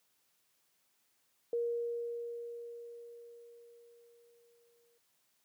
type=tone with exponential decay; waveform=sine; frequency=471.5 Hz; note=A#4; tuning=20 cents sharp; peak=-30 dBFS; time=1.53-4.98 s; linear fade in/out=2 ms; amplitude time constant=750 ms; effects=white hiss -75 dBFS RMS until 5.44 s + high-pass 100 Hz 12 dB/octave